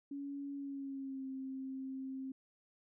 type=tone with pitch glide; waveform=sine; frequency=281 to 265.2 Hz; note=C#4 to C4; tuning=+24 to +23 cents; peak=-40 dBFS; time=0.11-2.32 s; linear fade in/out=5 ms; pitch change=-101 cents; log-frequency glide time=0.55-1.27 s; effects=none